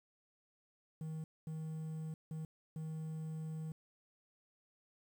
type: tone bursts at uneven times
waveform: triangle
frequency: 158.1 Hz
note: D#3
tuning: 28 cents sharp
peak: -38 dBFS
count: 4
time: 1.01-1.24 / 1.47-2.14 / 2.31-2.45 / 2.76-3.72 s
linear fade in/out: 2 ms
effects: 11-bit